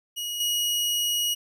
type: tone with level steps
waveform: sawtooth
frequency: 2900 Hz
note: F#7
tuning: 35 cents flat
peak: -26 / -20 dBFS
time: 0.16-1.35 s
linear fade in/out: 20 ms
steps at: 0.4 s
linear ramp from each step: 5 ms
effects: none